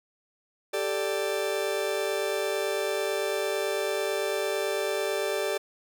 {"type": "chord", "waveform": "40% pulse", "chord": "G suspended second", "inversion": "none", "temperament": "just", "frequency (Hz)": [392, 441, 588], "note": ["G4", "A4", "D5"], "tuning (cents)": [0, 4, 2], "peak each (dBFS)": [-30, -31, -30], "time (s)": [0.73, 5.58], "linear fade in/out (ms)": 10, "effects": []}